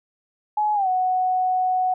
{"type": "tone with pitch glide", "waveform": "sine", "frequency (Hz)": [845, 739.9], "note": ["G#5", "F#5"], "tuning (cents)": [30, 0], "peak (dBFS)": -18, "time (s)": [0.57, 1.94], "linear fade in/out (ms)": 5, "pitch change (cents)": -230, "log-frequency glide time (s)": [0.74, 0.88], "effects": []}